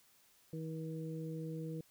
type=harmonic tone; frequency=160 Hz; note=D#3; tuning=49 cents sharp; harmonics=1 / 2 / 3; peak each=-41 / -46 / -47 dBFS; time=0.53-1.81 s; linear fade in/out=2 ms; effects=white hiss -68 dBFS RMS until 1.9 s